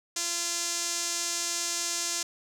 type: tone with band-pass filter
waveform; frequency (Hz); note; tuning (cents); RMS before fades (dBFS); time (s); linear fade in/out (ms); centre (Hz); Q
sawtooth; 343.1; F4; -31; -31; 0.16-2.23; 5; 6500; 2.2
effects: none